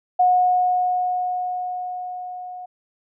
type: tone with level ramp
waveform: sine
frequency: 727 Hz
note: F#5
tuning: 31 cents flat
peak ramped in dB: -12 to -32 dBFS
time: 0.19-2.66 s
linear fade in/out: 10 ms
effects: none